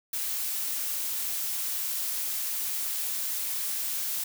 blue noise, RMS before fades -31 dBFS, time 0.13-4.24 s, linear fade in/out 5 ms, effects none

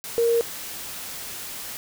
sine tone in noise, 466.2 Hz, A#4, in tune, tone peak -17 dBFS, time 0.18-0.41 s, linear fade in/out 0 ms, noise white, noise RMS -35 dBFS, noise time 0.04-1.77 s, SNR +15 dB, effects none

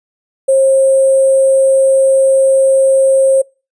sine tone with sample-and-hold, 535 Hz, C5, 38 cents sharp, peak -6 dBFS, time 0.48-3.42 s, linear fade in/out 10 ms, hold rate 8820 Hz, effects noise-tail reverb RT60 0.3 s tail -25 dB re dry + resampled to 22050 Hz

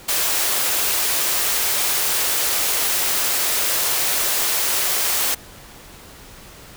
white high-pass noise, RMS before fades -20 dBFS, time 0.08-5.35 s, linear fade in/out 10 ms, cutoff 330 Hz, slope 24 dB/octave, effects pink hiss -42 dBFS RMS until 6.76 s

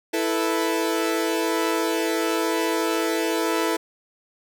sawtooth chord, E suspended fourth, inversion none, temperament equal, 329.6 / 440 / 493.9 Hz, E4 / A4 / B4, 0 / 0 / 0 cents, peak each -20 / -22 / -25 dBFS, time 0.13-3.77 s, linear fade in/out 10 ms, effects none

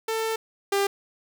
sawtooth tone pair in turn, 445.8 / 398.1 Hz, A4 / G4, +23 / +27 cents, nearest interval major second, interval 196 cents, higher first, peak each -21 / -17 dBFS, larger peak second, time 0.08-0.36 / 0.72-0.87 s, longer first, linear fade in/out 5 ms, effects none

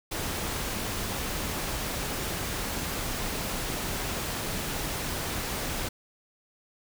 pink noise, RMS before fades -32 dBFS, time 0.11-5.89 s, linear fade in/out 10 ms, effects none

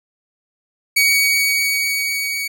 sawtooth tone with level ramp, 2252 Hz, C#7, 27 cents sharp, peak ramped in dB -8 to -18 dBFS, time 0.96-2.48 s, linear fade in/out 10 ms, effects none

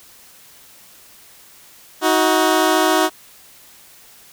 15% pulse tone pair together, 316 / 370 Hz, D#4 / F#4, +27 / 0 cents, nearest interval minor third, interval 273 cents, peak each -10 dBFS, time 2.01-3.1 s, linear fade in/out 50 ms, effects white hiss -46 dBFS RMS until 4.32 s

